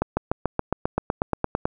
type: accelerating click train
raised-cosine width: 1 ms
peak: -7 dBFS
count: 14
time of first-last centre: 0.02-1.655 s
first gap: 150 ms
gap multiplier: 0.97
effects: none